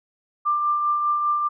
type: tone with tremolo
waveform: sine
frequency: 1187 Hz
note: D6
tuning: 18 cents sharp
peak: -17 dBFS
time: 0.45-1.49 s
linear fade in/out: 20 ms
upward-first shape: triangle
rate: 5 Hz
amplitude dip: 40%
effects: none